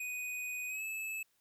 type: tone with pitch glide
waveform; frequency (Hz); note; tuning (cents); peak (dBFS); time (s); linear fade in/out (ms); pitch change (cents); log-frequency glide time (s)
square; 2489 to 2607; D#7 to E7; 0 to -20; -38; 0-1.23; 5; +80; 0.68-0.83
effects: white hiss -75 dBFS RMS until 1.4 s